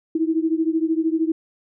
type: beating tone pair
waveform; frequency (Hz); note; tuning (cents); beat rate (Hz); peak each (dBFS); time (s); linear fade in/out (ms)
sine; 318.2 / 331.2; D#4 / E4; +39 / +8; 13; -20 / -22; 0.15-1.32; 5
effects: none